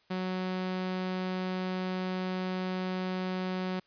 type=tone; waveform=sawtooth; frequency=185 Hz; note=F#3; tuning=in tune; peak=-27 dBFS; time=0.1-3.8 s; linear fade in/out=10 ms; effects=white hiss -67 dBFS RMS until 3.86 s + resampled to 11025 Hz